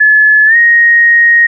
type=tone with pitch glide; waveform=sine; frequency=1717 to 1872.4 Hz; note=A6 to A#6; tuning=-43 to +7 cents; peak=-3 dBFS; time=0-1.47 s; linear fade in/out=10 ms; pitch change=+150 cents; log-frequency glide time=0.46-0.56 s; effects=none